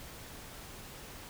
silence, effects pink hiss -48 dBFS RMS until 1.29 s

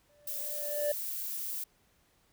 triangle tone with exponential growth, 587.3 Hz, D5, in tune, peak -24 dBFS, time 0.09-0.92 s, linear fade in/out 5 ms, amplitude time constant 180 ms
violet noise, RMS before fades -37 dBFS, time 0.27-1.64 s, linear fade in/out 5 ms
effects pink hiss -69 dBFS RMS until 2.32 s

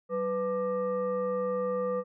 sine tone with frequency modulation, 498 Hz, B4, 14 cents sharp, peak -27 dBFS, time 0.09-2.04 s, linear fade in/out 50 ms, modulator 689 Hz, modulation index 0.68, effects none

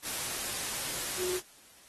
sine tone in noise, 364.1 Hz, F#4, 28 cents flat, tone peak -33 dBFS, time 1.17-1.41 s, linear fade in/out 50 ms, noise white, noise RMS -35 dBFS, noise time 0.02-1.42 s, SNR -1 dB, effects white hiss -57 dBFS RMS until 1.88 s + AAC 32 kbps

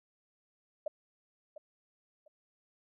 sine tone with echo, 608 Hz, D#5, 40 cents flat, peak -31 dBFS, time 0.86-0.88 s, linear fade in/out 5 ms, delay 700 ms, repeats 2, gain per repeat -13 dB, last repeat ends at 2.28 s, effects none

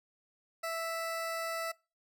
20% pulse tone, 659.3 Hz, E5, in tune, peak -29 dBFS, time 0.63-1.72 s, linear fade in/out 10 ms, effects noise-tail reverb RT60 0.3 s tail -24 dB re dry

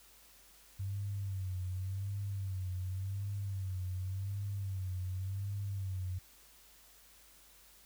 sine tone with vibrato, 96 Hz, G2, 36 cents flat, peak -35 dBFS, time 0.79-6.19 s, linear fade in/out 10 ms, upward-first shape sine, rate 0.89 Hz, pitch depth 82 cents each way, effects added 50 Hz sine -68 dBFS peak until 7.85 s + white hiss -61 dBFS RMS until 7.85 s

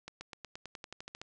accelerating click train, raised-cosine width 0.2 ms, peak -26 dBFS, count 13, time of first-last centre 0.08-1.216 s, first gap 130 ms, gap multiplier 0.94, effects resampled to 22050 Hz

